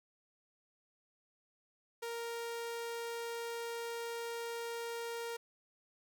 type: tone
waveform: sawtooth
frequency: 466.2 Hz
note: A#4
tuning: in tune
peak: -35 dBFS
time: 2.02-5.37 s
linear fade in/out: 10 ms
effects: none